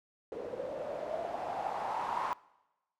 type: noise with low-pass filter sweep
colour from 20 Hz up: blue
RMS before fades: -37 dBFS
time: 0.32-2.33 s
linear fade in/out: 0 ms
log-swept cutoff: 470 to 1000 Hz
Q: 6.9
effects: noise-tail reverb RT60 1.0 s tail -22 dB re dry